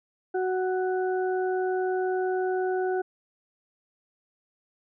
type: harmonic tone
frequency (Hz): 371.2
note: F#4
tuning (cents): +6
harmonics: 1 / 2 / 4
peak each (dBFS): -25 / -31 / -37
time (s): 0.34-3.02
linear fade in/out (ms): 10
effects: none